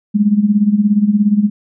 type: tone with tremolo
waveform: sine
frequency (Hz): 207.3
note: G#3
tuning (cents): -3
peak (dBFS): -6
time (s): 0.14-1.5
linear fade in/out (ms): 20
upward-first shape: sine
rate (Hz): 17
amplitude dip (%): 75
effects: none